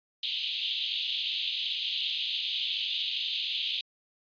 white band-pass noise, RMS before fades -32 dBFS, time 0.23-3.81 s, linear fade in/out 2 ms, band 2900 to 3800 Hz, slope 48 dB/octave, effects resampled to 11025 Hz

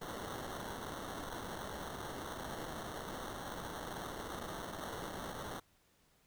white noise with sample-and-hold, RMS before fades -44 dBFS, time 0.01-5.6 s, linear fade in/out 10 ms, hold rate 2450 Hz, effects pink hiss -71 dBFS RMS until 6.26 s

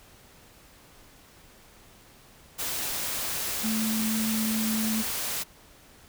sine tone in noise, 219.9 Hz, A3, 1 cent flat, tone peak -26 dBFS, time 3.63-5.03 s, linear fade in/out 20 ms, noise white, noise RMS -31 dBFS, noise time 2.58-5.44 s, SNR +2 dB, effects pink hiss -54 dBFS RMS until 6.08 s

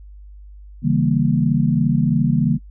sine chord, C# diminished seventh, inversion none, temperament equal with one note detuned, 138.59 / 161.61 / 196 / 233.1 Hz, C#3 / E3 / G3 / Bb3, 0 / -34 / 0 / 0 cents, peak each -19 / -19 / -22 / -19 dBFS, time 0.82-2.59 s, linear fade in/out 50 ms, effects noise-tail reverb RT60 0.1 s tail -24 dB re dry + added 50 Hz sine -37 dBFS peak until 2.7 s

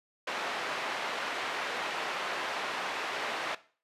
pink band-pass noise, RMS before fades -35 dBFS, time 0.27-3.55 s, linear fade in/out 5 ms, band 630 to 2900 Hz, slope 12 dB/octave, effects noise-tail reverb RT60 0.4 s tail -17 dB re dry + resampled to 32000 Hz

